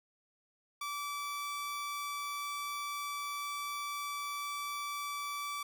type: tone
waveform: sawtooth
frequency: 1157 Hz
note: D6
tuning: 26 cents flat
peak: -33 dBFS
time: 0.81-5.63 s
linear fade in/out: 5 ms
effects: none